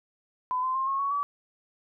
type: tone with pitch steps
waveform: sine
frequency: 1008 / 1033.9 / 1060.6 / 1087.9 / 1115.9 / 1144.6 Hz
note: B5 / C6 / C6 / C#6 / C#6 / D6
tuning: +35 / -21 / +23 / -33 / +11 / -45 cents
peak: -25 dBFS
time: 0.51-1.23 s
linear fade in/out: 0 ms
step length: 120 ms
effects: none